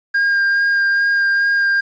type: tone with vibrato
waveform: triangle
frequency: 1610 Hz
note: G6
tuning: 46 cents sharp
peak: -11 dBFS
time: 0.14-1.81 s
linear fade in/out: 10 ms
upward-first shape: sine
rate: 2.4 Hz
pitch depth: 12 cents each way
effects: resampled to 16000 Hz + 8-bit